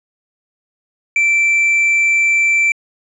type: tone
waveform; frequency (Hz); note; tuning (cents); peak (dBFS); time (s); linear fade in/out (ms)
triangle; 2338; D7; -8; -9; 1.16-2.72; 2
effects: resampled to 22050 Hz